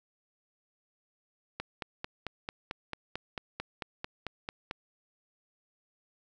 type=click train; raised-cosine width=0.3 ms; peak=-19 dBFS; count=15; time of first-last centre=1.6-4.711 s; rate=4.5 Hz; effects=none